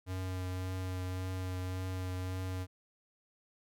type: tone with vibrato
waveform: square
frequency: 92.5 Hz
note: F#2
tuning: in tune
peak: -36 dBFS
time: 0.06-2.67 s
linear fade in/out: 50 ms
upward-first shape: triangle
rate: 1.8 Hz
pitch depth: 16 cents each way
effects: none